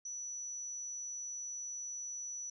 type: tone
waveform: sine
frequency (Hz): 5920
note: F#8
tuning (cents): 0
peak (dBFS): -40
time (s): 0.05-2.5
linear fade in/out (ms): 5
effects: none